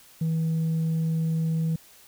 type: tone with tanh clipping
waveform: sine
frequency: 161.7 Hz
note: E3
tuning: 33 cents flat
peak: -23 dBFS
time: 0.21-1.76 s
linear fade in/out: 5 ms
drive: 1 dB
effects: white hiss -53 dBFS RMS until 2.07 s